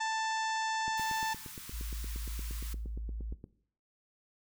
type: harmonic tone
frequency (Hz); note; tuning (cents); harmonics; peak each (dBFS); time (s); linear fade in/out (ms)
884; A5; +8; 1 / 2 / 3 / 4 / 5 / 6 / 7 / 8 / 9; -33 / -37 / -46 / -45 / -48 / -48 / -48 / -49 / -55; 0-1.34; 10
type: click train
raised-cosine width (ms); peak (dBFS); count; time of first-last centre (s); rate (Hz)
3; -32; 23; 0.88-3.441; 8.59
type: band-stop noise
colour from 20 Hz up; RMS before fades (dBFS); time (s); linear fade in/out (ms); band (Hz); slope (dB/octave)
white; -47; 0.97-2.74; 10; 210 to 960; 48
type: tone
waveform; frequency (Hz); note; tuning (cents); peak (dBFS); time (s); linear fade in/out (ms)
sine; 55; A1; 0; -36; 1.72-3.35; 20
effects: noise-tail reverb RT60 0.6 s tail -18 dB re dry